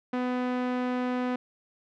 sawtooth tone with low-pass filter, 250 Hz, B3, 21 cents sharp, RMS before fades -29 dBFS, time 0.13-1.36 s, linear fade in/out 5 ms, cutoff 2200 Hz, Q 0.68, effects none

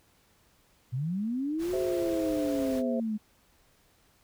sine linear two-way sweep, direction up then down, 116.54 to 375 to 209.2 Hz, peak -28 dBFS, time 0.92-3.18 s, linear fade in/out 20 ms, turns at 1.76 s
pink noise, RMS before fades -44 dBFS, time 1.58-2.83 s, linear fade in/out 50 ms
sine chord, Ab augmented, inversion none, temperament equal, 415.3 / 523.3 / 659.3 Hz, Ab4 / C5 / E5, 0 / 0 / 0 cents, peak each -38 / -32 / -35 dBFS, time 1.73-3 s, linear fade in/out 2 ms
effects pink hiss -65 dBFS RMS until 4.23 s

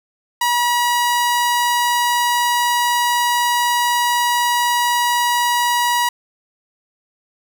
sawtooth tone, 964 Hz, B5, 42 cents flat, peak -11 dBFS, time 0.41-6.09 s, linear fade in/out 5 ms, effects none

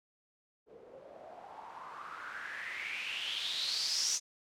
blue noise with low-pass filter sweep, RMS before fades -39 dBFS, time 0.66-4.2 s, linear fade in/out 50 ms, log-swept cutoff 420 to 6200 Hz, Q 6.1, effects none

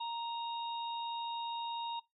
harmonic tone, 932.3 Hz, A#5, in tune, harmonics 1 / 3 / 4, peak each -37 / -50 / -44 dBFS, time 0-2 s, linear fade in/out 10 ms, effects noise-tail reverb RT60 0.2 s tail -22 dB re dry

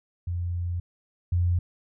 sine tone pair in turn, 87.4 / 87.91 Hz, F2 / F2, +2 / +12 cents, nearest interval unison, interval 10 cents, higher second, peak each -26 / -20 dBFS, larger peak second, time 0.27-0.8 / 1.32-1.59 s, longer first, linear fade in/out 5 ms, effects none

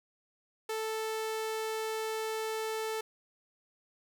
sawtooth tone, 440 Hz, A4, in tune, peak -29 dBFS, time 0.69-3.01 s, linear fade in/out 5 ms, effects none

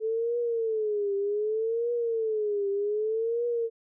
sine tone with vibrato, 435.9 Hz, A4, 16 cents flat, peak -25 dBFS, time 0-3.7 s, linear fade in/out 50 ms, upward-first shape triangle, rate 0.65 Hz, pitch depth 170 cents each way, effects none

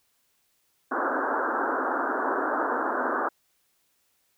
white band-pass noise, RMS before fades -27 dBFS, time 0.91-3.29 s, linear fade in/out 10 ms, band 240 to 1600 Hz, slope 96 dB/octave, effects white hiss -70 dBFS RMS until 4.37 s

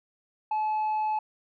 sine tone, 860 Hz, A5, 40 cents flat, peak -22 dBFS, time 0.51-1.19 s, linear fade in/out 5 ms, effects tanh soft clip ceiling -24 dBFS

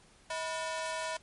sawtooth ring-modulated tone, 810 Hz, G#5, 43 cents flat, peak -27 dBFS, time 0.3-1.17 s, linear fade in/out 5 ms, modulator 172 Hz, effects pink hiss -61 dBFS RMS until 1.22 s + MP3 48 kbps

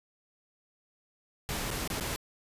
pink noise with dropouts, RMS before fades -34 dBFS, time 1.49-2.16 s, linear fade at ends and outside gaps 0 ms, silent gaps 1.705-1.712 / 1.876-1.901 / 1.999-2.008 s, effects resampled to 32000 Hz

